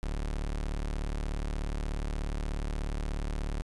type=tone; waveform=35% pulse; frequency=36.71 Hz; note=D1; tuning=in tune; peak=-29 dBFS; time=0.03-3.62 s; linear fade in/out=0 ms; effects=resampled to 24000 Hz